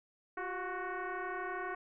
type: tone with frequency modulation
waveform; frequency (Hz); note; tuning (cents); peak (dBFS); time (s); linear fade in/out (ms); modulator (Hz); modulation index
sine; 384.2; G4; -35; -36; 0.37-1.75; 5; 368; 4
effects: none